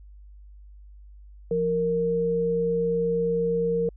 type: tone pair together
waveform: sine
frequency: 173.9 / 464.3 Hz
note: F3 / A#4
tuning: -7 / -7 cents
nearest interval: octave + perfect fourth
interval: 1700 cents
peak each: -29 / -22 dBFS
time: 1.51-3.89 s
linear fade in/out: 2 ms
effects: added 50 Hz sine -44 dBFS peak until 3.96 s